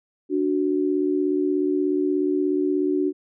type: tone pair together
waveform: sine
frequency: 293.7 / 370.4 Hz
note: D4 / F#4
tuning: 0 / +2 cents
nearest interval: major third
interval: 402 cents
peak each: -22 dBFS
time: 0.29-3.13 s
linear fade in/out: 50 ms
effects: none